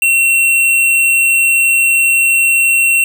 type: tone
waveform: square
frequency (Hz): 2723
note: F7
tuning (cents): -44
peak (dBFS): -9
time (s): 0.02-3.04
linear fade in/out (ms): 2
effects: none